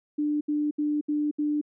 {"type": "tone bursts", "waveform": "sine", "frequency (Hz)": 297.2, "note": "D4", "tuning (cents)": 21, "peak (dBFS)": -23, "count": 5, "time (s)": [0.18, 1.614], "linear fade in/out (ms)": 10, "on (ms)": 230, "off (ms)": 71, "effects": []}